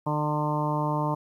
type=harmonic tone; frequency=150 Hz; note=D3; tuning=37 cents sharp; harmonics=1 / 2 / 3 / 4 / 5 / 6 / 7 / 8; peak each=-28 / -32 / -38 / -33 / -39 / -30 / -32 / -43 dBFS; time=0.06-1.15 s; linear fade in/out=10 ms; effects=10-bit